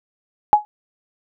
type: tone with exponential decay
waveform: sine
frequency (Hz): 840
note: G#5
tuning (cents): +19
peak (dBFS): -3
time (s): 0.53-0.65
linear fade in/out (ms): 0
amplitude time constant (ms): 25
effects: none